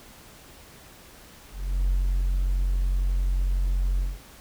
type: tone with ADSR envelope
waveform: triangle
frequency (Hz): 45.51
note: F#1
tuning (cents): -28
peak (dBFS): -16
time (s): 1.51-4.19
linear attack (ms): 380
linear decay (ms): 140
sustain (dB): -2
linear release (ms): 200
effects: tanh soft clip ceiling -16 dBFS + pink hiss -49 dBFS RMS until 4.4 s